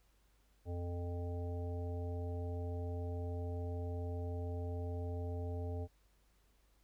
harmonic tone, 87.31 Hz, F2, in tune, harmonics 1 / 3 / 5 / 7 / 9, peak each -38 / -49 / -47 / -51 / -54 dBFS, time 0.65-5.88 s, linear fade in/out 50 ms, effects added 50 Hz sine -69 dBFS peak until 6.83 s + pink hiss -75 dBFS RMS until 6.83 s

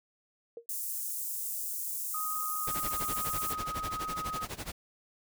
sine tone with exponential decay, 466.2 Hz, A#4, in tune, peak -36 dBFS, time 0.57-0.66 s, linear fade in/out 2 ms, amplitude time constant 19 ms
white high-pass noise, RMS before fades -36 dBFS, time 0.69-3.53 s, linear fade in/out 2 ms, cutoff 7300 Hz, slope 24 dB/octave
sine tone with pitch glide, 1247 to 1258.6 Hz, D#6 to D#6, +3 to +19 cents, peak -34 dBFS, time 2.14-4.45 s, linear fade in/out 5 ms, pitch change +16 cents, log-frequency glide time 3.12-3.82 s
pink noise with tremolo, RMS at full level -37 dBFS, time 2.67-4.72 s, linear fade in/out 5 ms, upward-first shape sine, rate 12 Hz, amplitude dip 90%
effects none

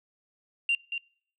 sine tone with echo, 2773 Hz, F7, 13 cents flat, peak -21 dBFS, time 0.69-0.75 s, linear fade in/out 2 ms, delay 230 ms, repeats 1, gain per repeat -8 dB, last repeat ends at 0.98 s, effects noise-tail reverb RT60 0.6 s tail -26 dB re dry + tanh soft clip ceiling -18 dBFS

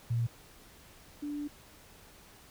sine tone pair in turn, 117.2 / 292.6 Hz, A#2 / D4, +10 / -6 cents, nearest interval octave + major third, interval 1584 cents, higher second, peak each -27 / -34 dBFS, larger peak first, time 0.1-0.27 / 1.22-1.48 s, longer second, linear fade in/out 10 ms, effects pink hiss -56 dBFS RMS until 2.5 s

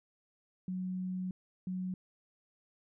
sine tone bursts at uneven times, 184.5 Hz, F#3, 5 cents flat, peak -34 dBFS, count 2, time 0.68-1.31 / 1.67-1.94 s, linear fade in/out 2 ms, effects none

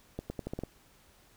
accelerating click train, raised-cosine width 2 ms, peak -22 dBFS, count 7, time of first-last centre 0.19-0.636 s, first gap 110 ms, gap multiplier 0.84, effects pink hiss -62 dBFS RMS until 1.36 s

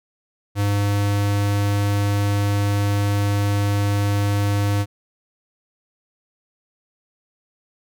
square tone, 101.6 Hz, G#2, 38 cents flat, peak -18 dBFS, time 0.55-4.86 s, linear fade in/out 50 ms, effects none

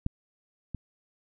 clicks, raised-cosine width 5 ms, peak -15 / -22 dBFS, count 2, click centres 0.064 / 0.747 s, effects none

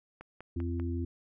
click train, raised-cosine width 0.5 ms, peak -31 dBFS, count 4, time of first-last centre 0.21-0.798 s, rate 5.1 Hz
harmonic tone, 85.4 Hz, F2, 38 cents flat, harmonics 1 / 3 / 4, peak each -32 / -37 / -39 dBFS, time 0.56-1.05 s, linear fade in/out 5 ms
effects none

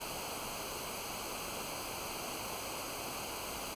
pink noise with comb filter, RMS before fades -41 dBFS, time 0-3.75 s, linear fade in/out 20 ms, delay 0.55 ms, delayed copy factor -0.75, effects resampled to 32000 Hz

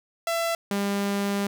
sawtooth tone pair in turn, 670 / 200.5 Hz, E5 / G3, +28 / +39 cents, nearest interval octave + major sixth, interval 2089 cents, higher first, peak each -20 dBFS, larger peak neither, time 0.27-0.55 / 0.71-1.47 s, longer second, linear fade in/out 2 ms, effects none

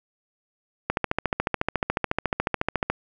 click train, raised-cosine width 0.5 ms, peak -7 dBFS, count 29, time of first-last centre 0.9-2.9 s, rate 14 Hz, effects none

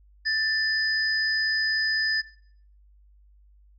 sine tone pair together, 1767 / 4998 Hz, A6 / D#8, +7 / +7 cents, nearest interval octave + tritone, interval 1800 cents, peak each -24 / -27 dBFS, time 0.25-2.22 s, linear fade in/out 20 ms, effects noise-tail reverb RT60 0.6 s tail -19 dB re dry + added 50 Hz sine -53 dBFS peak until 3.78 s

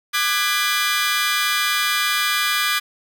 20% pulse chord, G# half-diminished seventh, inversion second, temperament just, 1196.1 / 1495.1 / 1661.2 / 1993.5 Hz, D6 / F#6 / G#6 / B6, +31 / +18 / 0 / +16 cents, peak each -17 / -22 / -18 / -20 dBFS, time 0.13-2.8 s, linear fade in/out 20 ms, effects none

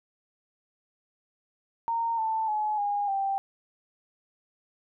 sine tone with pitch steps, 922 / 885.5 / 850.4 / 816.7 / 784.3 Hz, A#5 / A5 / G#5 / G#5 / G5, -19 / +11 / +41 / -29 / +1 cents, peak -25 dBFS, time 1.88-3.38 s, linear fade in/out 0 ms, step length 300 ms, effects none

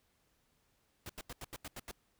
pink noise bursts, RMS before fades -45 dBFS, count 8, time 1.06-1.913 s, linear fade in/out 2 ms, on 34 ms, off 83 ms, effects pink hiss -75 dBFS RMS until 2.19 s

